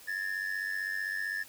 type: ring-modulated tone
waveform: triangle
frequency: 1753 Hz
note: A6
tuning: 7 cents flat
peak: -27 dBFS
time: 0.07-1.44 s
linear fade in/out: 20 ms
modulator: 47.8 Hz
effects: white hiss -53 dBFS RMS until 1.48 s